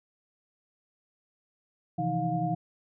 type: tone cluster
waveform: sine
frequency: 131 / 163.1 / 173.9 / 316.2 / 708 Hz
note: C3 / E3 / F3 / D#4 / F5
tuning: +2 / -18 / -7 / +28 / +23 cents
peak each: -35 / -31 / -36 / -35 / -30 dBFS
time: 1.98-2.55 s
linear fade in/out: 10 ms
effects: none